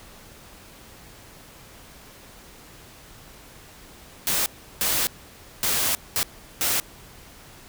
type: noise bursts at uneven times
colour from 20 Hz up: white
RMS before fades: -23 dBFS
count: 5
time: 4.27-4.46 / 4.81-5.07 / 5.63-5.95 / 6.16-6.23 / 6.61-6.8 s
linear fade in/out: 0 ms
effects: pink hiss -47 dBFS RMS until 7.68 s